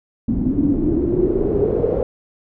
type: noise with low-pass filter sweep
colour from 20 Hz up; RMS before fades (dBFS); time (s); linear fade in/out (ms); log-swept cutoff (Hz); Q
pink; -18; 0.28-2.03; 2; 240 to 500; 8
effects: none